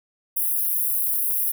white high-pass noise, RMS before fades -23 dBFS, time 0.36-1.52 s, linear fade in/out 10 ms, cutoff 10000 Hz, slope 96 dB/octave, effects none

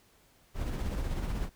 brown noise with tremolo, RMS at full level -31 dBFS, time 0.54-1.5 s, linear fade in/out 50 ms, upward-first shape sine, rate 16 Hz, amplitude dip 40%, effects pink hiss -64 dBFS RMS until 1.55 s

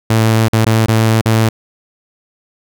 sawtooth tone with dropouts, 111.5 Hz, A2, 23 cents sharp, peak -5 dBFS, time 0.1-1.49 s, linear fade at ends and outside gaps 5 ms, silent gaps 0.484-0.531 / 0.65-0.664 / 0.861-0.883 / 1.213-1.257 s, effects none

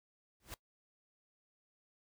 pink noise with exponential growth, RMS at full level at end -41 dBFS, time 0.4-0.54 s, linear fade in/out 1 ms, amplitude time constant 30 ms, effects noise-tail reverb RT60 0.1 s tail -20 dB re dry

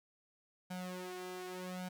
sawtooth tone with flanger, 182.5 Hz, F#3, 24 cents flat, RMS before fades -44 dBFS, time 0.7-1.89 s, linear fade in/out 10 ms, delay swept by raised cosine 1.3 to 3 ms, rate 0.84 Hz, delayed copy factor +0.85, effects 13-bit

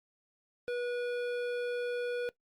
sine tone with hard clipping, 486.3 Hz, B4, 27 cents flat, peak -34 dBFS, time 0.68-2.29 s, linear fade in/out 0 ms, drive 13 dB, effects noise-tail reverb RT60 0.1 s tail -19 dB re dry + Opus 48 kbps

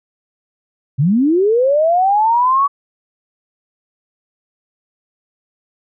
sine linear sweep, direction up, 123.4 to 1140 Hz, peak -10 dBFS, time 0.98-2.68 s, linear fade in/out 20 ms, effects none

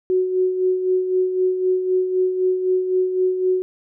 sine tone with tremolo, 370 Hz, F#4, in tune, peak -14 dBFS, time 0.1-3.62 s, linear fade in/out 0 ms, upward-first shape sine, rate 3.9 Hz, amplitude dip 55%, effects none

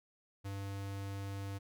square tone, 98.8 Hz, G2, 14 cents sharp, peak -40 dBFS, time 0.44-1.59 s, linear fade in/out 20 ms, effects none

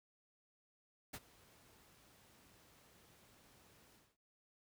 pink noise with ADSR envelope, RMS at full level -44 dBFS, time 1.13-4.17 s, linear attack 12 ms, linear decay 46 ms, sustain -22 dB, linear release 240 ms, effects high-pass 60 Hz 12 dB/octave

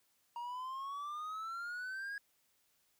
triangle exponential sweep, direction up, 940 to 1661.2 Hz, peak -38 dBFS, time 0.36-2.18 s, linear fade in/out 2 ms, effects white hiss -75 dBFS RMS until 2.99 s

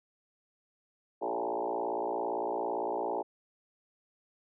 sine tone with frequency modulation, 622 Hz, D#5, 1 cent flat, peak -30 dBFS, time 1.21-3.23 s, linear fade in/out 20 ms, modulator 57.7 Hz, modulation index 5, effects none

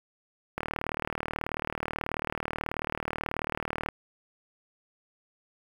click train, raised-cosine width 0.5 ms, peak -15 dBFS, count 128, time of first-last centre 0.58-3.887 s, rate 38.4 Hz, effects 7-bit

